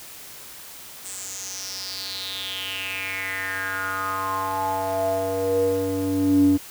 square tone with band-pass filter sweep, 95.7 Hz, G2, 41 cents flat, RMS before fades -25 dBFS, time 1.04-6.58 s, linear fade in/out 20 ms, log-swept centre 8300 to 260 Hz, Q 6.4, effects white hiss -41 dBFS RMS until 6.7 s

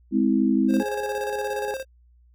sine chord, Ab augmented, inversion none, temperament just, 207.7 / 259.6 / 324.5 Hz, Ab3 / C4 / E4, 0 / -13 / -27 cents, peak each -22 / -21 / -23 dBFS, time 0.11-0.84 s, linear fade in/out 50 ms
square tone with tremolo, 530 Hz, C5, 22 cents sharp, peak -28 dBFS, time 0.68-1.85 s, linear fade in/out 50 ms, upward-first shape square, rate 17 Hz, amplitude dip 60%
harmonic tone, 415.3 Hz, G#4, in tune, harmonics 1 / 2 / 4, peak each -29 / -31 / -38 dBFS, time 0.8-1.74 s, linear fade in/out 0 ms
effects added 60 Hz sine -53 dBFS peak until 2.34 s

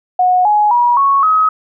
sine tone with pitch steps, 730 / 838.5 / 963.2 / 1106.5 / 1271 Hz, F#5 / G#5 / B5 / C#6 / D#6, -24 / +16 / -44 / -3 / +36 cents, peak -8 dBFS, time 0.19-1.49 s, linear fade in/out 5 ms, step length 260 ms, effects none

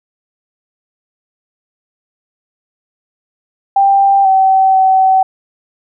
sine tone with pitch steps, 789 / 766 / 761 Hz, G5 / G5 / F#5, +11 / -40 / +48 cents, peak -6 dBFS, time 3.76-5.23 s, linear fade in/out 5 ms, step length 490 ms, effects none

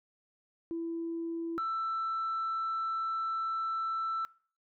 sine tone pair in turn, 332.9 / 1328.9 Hz, E4 / E6, +17 / +14 cents, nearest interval 2 octaves, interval 2397 cents, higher second, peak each -32 / -29 dBFS, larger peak second, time 0.71-1.58 / 1.58-4.25 s, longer second, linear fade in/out 0 ms, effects noise-tail reverb RT60 0.5 s tail -24 dB re dry + tanh soft clip ceiling -28 dBFS

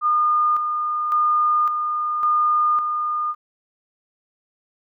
sine tone with tremolo, 1217 Hz, D#6, 39 cents flat, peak -15 dBFS, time 0.01-3.35 s, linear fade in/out 50 ms, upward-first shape square, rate 0.9 Hz, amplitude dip 45%, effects none

